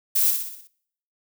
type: noise with echo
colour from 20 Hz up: violet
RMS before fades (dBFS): -20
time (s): 0.15-0.31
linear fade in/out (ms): 10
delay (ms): 61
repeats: 6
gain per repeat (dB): -5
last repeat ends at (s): 0.676
effects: noise-tail reverb RT60 0.7 s tail -24 dB re dry